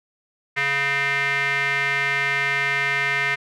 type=tone with band-pass filter; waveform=square; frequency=140 Hz; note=C#3; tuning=18 cents sharp; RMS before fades=-22 dBFS; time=0.56-3.36 s; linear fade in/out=20 ms; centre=2000 Hz; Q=5.1; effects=none